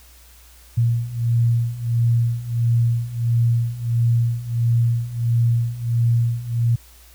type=beating tone pair; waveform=sine; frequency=116.54 / 118.04 Hz; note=A#2 / A#2; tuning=0 / +22 cents; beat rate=1.5 Hz; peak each=-21 / -18 dBFS; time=0.77-6.76 s; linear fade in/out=10 ms; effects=added 60 Hz sine -47 dBFS peak until 7.14 s + white hiss -50 dBFS RMS until 7.14 s